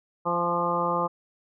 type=harmonic tone with a mistuned harmonic; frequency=172.8 Hz; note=F3; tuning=18 cents flat; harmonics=1 / 2 / 3 / 4 / 5 / 6 / 7; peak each=-33 / -34 / -29 / -35 / -30 / -29 / -29 dBFS; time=0.25-1.08 s; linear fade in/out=20 ms; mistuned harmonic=6; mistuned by=+21 cents; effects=none

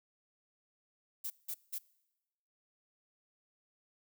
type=noise bursts; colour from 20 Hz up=violet; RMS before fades=-39 dBFS; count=3; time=1.24-1.786 s; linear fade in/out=10 ms; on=62 ms; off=180 ms; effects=noise-tail reverb RT60 1.0 s tail -23 dB re dry

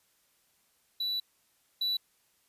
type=tone pair in turn; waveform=triangle; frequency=3951 / 3951 Hz; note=B7 / B7; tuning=0 / 0 cents; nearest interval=unison; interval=0 cents; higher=neither; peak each=-28 / -26 dBFS; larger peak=second; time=1-1.2 / 1.81-1.97 s; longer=first; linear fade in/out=5 ms; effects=white hiss -70 dBFS RMS until 2.48 s + resampled to 32000 Hz

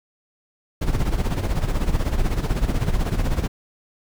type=noise with tremolo; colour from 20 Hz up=brown; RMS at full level=-18 dBFS; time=0.81-3.48 s; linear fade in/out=10 ms; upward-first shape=sine; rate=16 Hz; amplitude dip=70%; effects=none

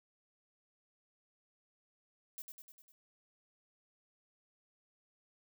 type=noise with echo; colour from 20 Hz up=violet; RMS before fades=-45 dBFS; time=2.38-2.42 s; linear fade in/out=0 ms; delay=100 ms; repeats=5; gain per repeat=-4 dB; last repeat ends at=2.92 s; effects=none

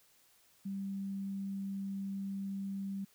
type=tone; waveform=sine; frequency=196 Hz; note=G3; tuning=in tune; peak=-36 dBFS; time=0.65-3.05 s; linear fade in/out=10 ms; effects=white hiss -67 dBFS RMS until 3.14 s

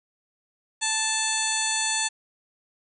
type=harmonic tone with a mistuned harmonic; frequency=879 Hz; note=A5; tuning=2 cents flat; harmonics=1 / 2 / 3 / 4 / 5 / 7 / 8 / 9 / 10; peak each=-32 / -32 / -32 / -32 / -32 / -32 / -32 / -32 / -32 dBFS; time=0.81-2.09 s; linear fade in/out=20 ms; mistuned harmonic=9; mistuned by=-36 cents; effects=none

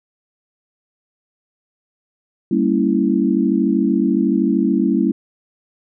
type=chord; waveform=sine; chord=G diminished seventh; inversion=none; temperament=equal with one note detuned; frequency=196 / 229.6 / 277.2 / 329.6 Hz; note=G3 / Bb3 / Db4 / Fb4; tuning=0 / -26 / 0 / 0 cents; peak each=-19 dBFS; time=2.51-5.12 s; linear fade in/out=5 ms; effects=none

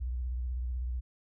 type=tone with vibrato; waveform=sine; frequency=61.74 Hz; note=B1; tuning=in tune; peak=-31 dBFS; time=0-1.01 s; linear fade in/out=20 ms; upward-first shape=sine; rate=16 Hz; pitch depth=100 cents each way; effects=none

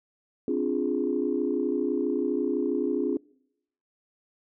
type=chord; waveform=sine; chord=D half-diminished seventh; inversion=third; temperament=equal; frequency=261.6 / 293.7 / 349.2 / 415.3 Hz; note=C4 / D4 / F4 / Ab4; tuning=0 / 0 / 0 / 0 cents; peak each=-29 dBFS; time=0.48-3.17 s; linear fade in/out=2 ms; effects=noise-tail reverb RT60 0.8 s tail -26 dB re dry + tanh soft clip ceiling -14 dBFS

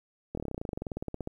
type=slowing click train; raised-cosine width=2 ms; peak=-21 dBFS; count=23; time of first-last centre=0.35-1.274 s; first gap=24 ms; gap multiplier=1.05; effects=10-bit

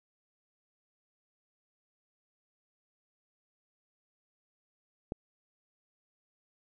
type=click; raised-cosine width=2 ms; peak=-21 dBFS; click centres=5.121 s; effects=none

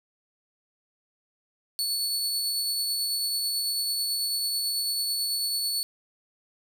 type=tone with tremolo; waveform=sawtooth; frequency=4435 Hz; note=C#8; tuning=in tune; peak=-22 dBFS; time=1.79-5.83 s; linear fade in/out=0 ms; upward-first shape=triangle; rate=9.1 Hz; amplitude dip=25%; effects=none

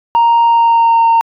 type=tone with pitch glide; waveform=sine; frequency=932.3 to 917.9 Hz; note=A#5 to A#5; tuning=0 to -27 cents; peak=-4 dBFS; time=0.15-1.21 s; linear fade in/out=0 ms; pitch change=-27 cents; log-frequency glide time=0.42-1.03 s; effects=tanh soft clip ceiling -5 dBFS

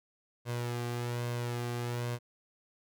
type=tone with flanger; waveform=sawtooth; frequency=120.2 Hz; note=B2; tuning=46 cents flat; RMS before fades=-35 dBFS; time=0.45-2.19 s; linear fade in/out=50 ms; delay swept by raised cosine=1.9 to 2.57 ms; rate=1.2 Hz; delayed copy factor=+0.5; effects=none

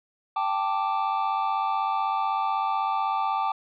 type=chord; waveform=triangle; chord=G suspended second; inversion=none; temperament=equal; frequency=784 / 880 / 1174.7 Hz; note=G5 / A5 / D6; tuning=0 / 0 / 0 cents; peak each=-26 dBFS; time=0.36-3.52 s; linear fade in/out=5 ms; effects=resampled to 11025 Hz

